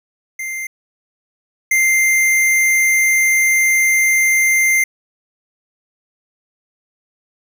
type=tone pair in turn; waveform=square; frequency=2093 / 2093 Hz; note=C7 / C7; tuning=0 / 0 cents; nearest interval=unison; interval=0 cents; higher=neither; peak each=-23 / -12 dBFS; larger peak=second; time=0.39-0.67 / 1.71-4.84 s; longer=second; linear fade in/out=5 ms; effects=none